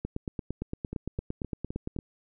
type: two click trains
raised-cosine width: 3 ms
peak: -19 / -22 dBFS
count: 18 / 5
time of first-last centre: 0.05-1.988 / 0.93-1.964 s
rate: 8.77 / 3.87 Hz
effects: none